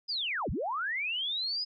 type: linear two-way sweep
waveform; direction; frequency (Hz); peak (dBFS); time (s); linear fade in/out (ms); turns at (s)
sine; down then up; 5070 to 35.88 to 5070; -30; 0.08-1.65; 20; 0.5
effects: none